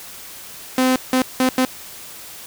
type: tone bursts at uneven times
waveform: sawtooth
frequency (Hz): 257.2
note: C4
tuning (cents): -30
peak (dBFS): -10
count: 4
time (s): 0.78-0.96 / 1.13-1.22 / 1.4-1.49 / 1.58-1.65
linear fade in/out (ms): 2
effects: white hiss -37 dBFS RMS until 2.46 s